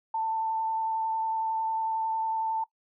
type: tone with vibrato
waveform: sine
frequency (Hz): 890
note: A5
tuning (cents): +20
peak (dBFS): -26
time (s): 0.14-2.64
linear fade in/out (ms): 5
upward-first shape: sine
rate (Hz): 11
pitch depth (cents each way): 12
effects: noise-tail reverb RT60 0.1 s tail -20 dB re dry